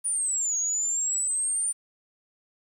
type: exponential two-way sweep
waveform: sine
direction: down then up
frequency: 9630 to 6600 to 9190 Hz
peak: -24 dBFS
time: 0.04-1.73 s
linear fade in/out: 20 ms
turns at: 0.57 s
effects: 9-bit